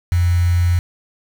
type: tone with quantisation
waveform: sine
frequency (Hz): 87.31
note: F2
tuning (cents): 0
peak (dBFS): -12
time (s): 0.12-0.79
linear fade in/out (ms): 0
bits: 5
effects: none